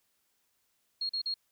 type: tone bursts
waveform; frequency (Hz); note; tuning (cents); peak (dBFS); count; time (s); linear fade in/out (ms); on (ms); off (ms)
sine; 4281; C8; +39; -30; 3; 1.01-1.341; 5; 83; 41
effects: white hiss -75 dBFS RMS until 1.51 s